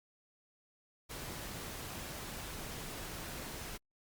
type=noise; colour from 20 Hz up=pink; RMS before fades=-44 dBFS; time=1.09-3.78 s; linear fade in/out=20 ms; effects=Opus 48 kbps